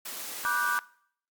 white high-pass noise, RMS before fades -38 dBFS, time 0.05-0.79 s, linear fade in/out 10 ms, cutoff 230 Hz, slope 12 dB/octave
sine chord, G major seventh, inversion first, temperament equal with one note detuned, 968.6 / 1174.7 / 1480 / 1568 Hz, B5 / D6 / F#6 / G6, -34 / 0 / 0 / 0 cents, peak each -34 / -30 / -29 / -33 dBFS, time 0.45-0.79 s, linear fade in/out 0 ms
effects noise-tail reverb RT60 0.6 s tail -21 dB re dry + Opus 48 kbps

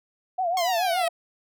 sine tone with vibrato, 712 Hz, F5, 33 cents sharp, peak -22 dBFS, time 0.38-1.09 s, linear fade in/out 10 ms, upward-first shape triangle, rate 7 Hz, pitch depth 130 cents each way
10% pulse exponential sweep, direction down, 1098 to 630 Hz, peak -19 dBFS, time 0.57-1.08 s, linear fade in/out 2 ms
effects none

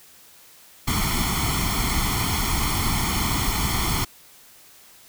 pink noise with comb filter, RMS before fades -23 dBFS, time 0.87-4.05 s, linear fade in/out 10 ms, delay 0.92 ms, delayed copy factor +0.85, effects white hiss -50 dBFS RMS until 5.08 s

